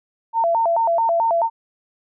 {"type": "tone with vibrato", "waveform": "sine", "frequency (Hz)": 784, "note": "G5", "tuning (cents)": 0, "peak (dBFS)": -15, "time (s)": [0.33, 1.5], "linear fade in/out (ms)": 50, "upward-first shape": "square", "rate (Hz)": 4.6, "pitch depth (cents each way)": 260, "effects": []}